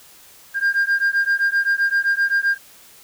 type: beating tone pair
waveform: sine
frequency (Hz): 1600 / 1607.7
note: G6 / G6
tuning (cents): +35 / +43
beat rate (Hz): 7.7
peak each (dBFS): -17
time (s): 0.54-2.58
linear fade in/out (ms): 50
effects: tanh soft clip ceiling -13 dBFS + white hiss -47 dBFS RMS until 3.03 s